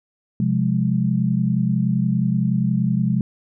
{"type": "chord", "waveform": "sine", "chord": "F minor", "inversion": "second", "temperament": "equal with one note detuned", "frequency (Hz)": [130.81, 177.05, 207.7], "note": ["C3", "F3", "Ab3"], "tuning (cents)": [0, 24, 0], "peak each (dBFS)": -21, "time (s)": [0.4, 3.21], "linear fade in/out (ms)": 2, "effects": []}